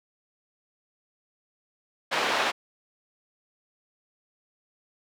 pink band-pass noise, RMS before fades -26 dBFS, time 2.11-2.52 s, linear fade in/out 20 ms, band 590 to 3300 Hz, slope 12 dB/octave, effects none

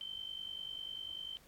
sine tone with amplitude modulation, 3100 Hz, G7, 20 cents flat, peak -38 dBFS, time 0.01-1.37 s, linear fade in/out 0 ms, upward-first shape sine, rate 50.1 Hz, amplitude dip 75%, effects pink hiss -64 dBFS RMS until 1.47 s + AAC 64 kbps

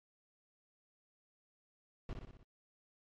brown noise with echo, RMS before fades -41 dBFS, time 2.09-2.13 s, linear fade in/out 0 ms, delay 60 ms, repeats 5, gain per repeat -4 dB, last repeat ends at 2.43 s, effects low-pass 4000 Hz 12 dB/octave + AAC 64 kbps

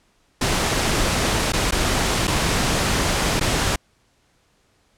pink noise with dropouts, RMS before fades -20 dBFS, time 0.41-3.76 s, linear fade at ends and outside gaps 5 ms, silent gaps 1.522-1.533 / 1.71-1.721 / 2.272-2.277 / 3.397-3.409 s, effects pink hiss -62 dBFS RMS until 4.97 s + low-pass 9000 Hz 12 dB/octave

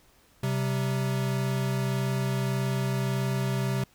square tone pair together, 130.81 / 192.52 Hz, C3 / G3, 0 / -31 cents, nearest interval perfect fifth, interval 669 cents, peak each -27 / -33 dBFS, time 0.43-3.84 s, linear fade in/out 5 ms, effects pink hiss -61 dBFS RMS until 3.94 s

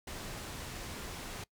pink low-pass noise, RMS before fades -43 dBFS, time 0.07-1.44 s, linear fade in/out 5 ms, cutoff 11000 Hz, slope 12 dB/octave, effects noise-tail reverb RT60 0.1 s tail -22 dB re dry

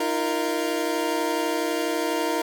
25% pulse chord, Eb suspended second, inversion none, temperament equal with one note detuned, 311.1 / 343.2 / 466.2 Hz, Eb4 / F4 / Bb4, 0 / -30 / 0 cents, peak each -24 dBFS, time 0-2.42 s, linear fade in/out 5 ms, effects none

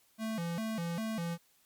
square tone with vibrato, 193.7 Hz, G3, 20 cents flat, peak -34 dBFS, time 0.18-1.38 s, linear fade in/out 50 ms, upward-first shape square, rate 2.5 Hz, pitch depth 230 cents each way, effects white hiss -68 dBFS RMS until 1.65 s + MP3 96 kbps

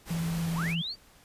pink noise, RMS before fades -40 dBFS, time 0.05-0.76 s, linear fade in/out 50 ms
sine tone with vibrato, 166.3 Hz, E3, 16 cents sharp, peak -28 dBFS, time 0.1-0.82 s, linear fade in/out 10 ms, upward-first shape sine, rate 17 Hz, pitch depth 31 cents each way
sine linear sweep, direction up, 669 to 4751 Hz, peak -32 dBFS, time 0.54-0.96 s, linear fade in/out 50 ms
effects pink hiss -58 dBFS RMS until 1.24 s + resampled to 32000 Hz

